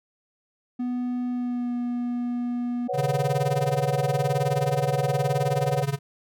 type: tone with pitch glide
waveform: triangle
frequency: 247 to 242.6 Hz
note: B3 to B3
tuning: 0 to -31 cents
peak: -23 dBFS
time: 0.79-2.88 s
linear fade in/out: 10 ms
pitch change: -31 cents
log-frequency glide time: 1.3-1.73 s
type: chord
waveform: sine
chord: B suspended second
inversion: none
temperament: just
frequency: 493.9 / 555.6 / 740.8 Hz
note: B4 / C#5 / F#5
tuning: 0 / +4 / +2 cents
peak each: -29 dBFS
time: 2.88-5.84 s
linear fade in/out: 20 ms
type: tone with tremolo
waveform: square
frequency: 140 Hz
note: C#3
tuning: 18 cents sharp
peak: -21 dBFS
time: 2.93-5.99 s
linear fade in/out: 50 ms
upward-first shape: sine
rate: 19 Hz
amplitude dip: 90%
effects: none